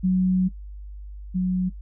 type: tone pair in turn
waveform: sine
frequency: 185 / 183.4 Hz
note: F#3 / F#3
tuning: 0 / -15 cents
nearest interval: unison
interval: 15 cents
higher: first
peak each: -17 / -20 dBFS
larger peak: first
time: 0.03-0.49 / 1.34-1.7 s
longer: first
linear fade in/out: 20 ms
effects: noise-tail reverb RT60 0.1 s tail -22 dB re dry + added 50 Hz sine -35 dBFS peak until 1.81 s